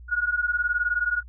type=beating tone pair; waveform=sine; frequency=1435 / 1454 Hz; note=F6 / F#6; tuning=+47 / -31 cents; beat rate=19 Hz; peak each=-26 / -24 dBFS; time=0.08-1.23 s; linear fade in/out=50 ms; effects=added 60 Hz sine -41 dBFS peak until 1.28 s